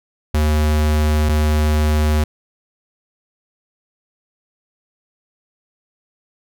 square tone pair in turn, 76.1 / 76.1 Hz, D#2 / D#2, -38 / -38 cents, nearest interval unison, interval 0 cents, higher neither, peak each -14 dBFS, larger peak neither, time 0.34-1.29 / 1.29-2.24 s, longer neither, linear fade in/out 5 ms, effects none

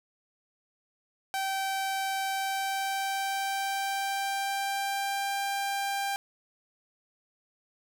sawtooth tone with pitch glide, 775 to 793.6 Hz, G5 to G5, -20 to +21 cents, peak -25 dBFS, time 1.34-6.16 s, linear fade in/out 0 ms, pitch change +41 cents, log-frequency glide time 2.24-5.38 s, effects none

